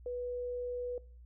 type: tone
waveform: sine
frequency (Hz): 491.4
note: B4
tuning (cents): -9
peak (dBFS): -35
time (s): 0.06-0.98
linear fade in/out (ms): 2
effects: noise-tail reverb RT60 0.4 s tail -21 dB re dry + added 60 Hz sine -51 dBFS peak until 1.25 s